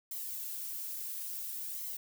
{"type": "noise with flanger", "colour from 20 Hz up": "violet", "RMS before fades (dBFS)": -40, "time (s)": [0.11, 1.97], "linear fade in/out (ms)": 5, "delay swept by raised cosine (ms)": [0.96, 3.86], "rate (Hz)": 0.58, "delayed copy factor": 0.55, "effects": []}